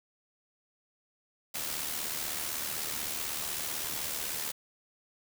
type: noise with amplitude modulation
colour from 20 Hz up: white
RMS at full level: -33 dBFS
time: 1.54-4.52 s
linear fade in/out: 10 ms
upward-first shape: sine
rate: 76 Hz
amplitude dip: 50%
effects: none